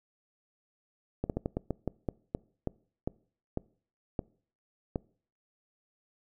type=slowing click train; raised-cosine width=2 ms; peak=-17 dBFS; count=14; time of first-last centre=1.24-4.958 s; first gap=58 ms; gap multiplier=1.24; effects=noise-tail reverb RT60 0.5 s tail -24 dB re dry